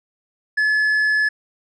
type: tone with tanh clipping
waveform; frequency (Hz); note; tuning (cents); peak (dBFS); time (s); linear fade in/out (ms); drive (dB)
sine; 1716; A6; -44; -16; 0.57-1.29; 10; 4
effects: none